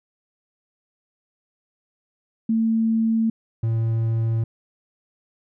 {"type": "tone pair in turn", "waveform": ["sine", "triangle"], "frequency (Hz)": [224.5, 113.36], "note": ["A3", "A#2"], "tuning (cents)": [35, -48], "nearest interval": "octave", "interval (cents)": 1183, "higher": "first", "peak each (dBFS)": -17, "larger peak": "neither", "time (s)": [[2.49, 3.3], [3.63, 4.44]], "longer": "neither", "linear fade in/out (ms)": 5, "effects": []}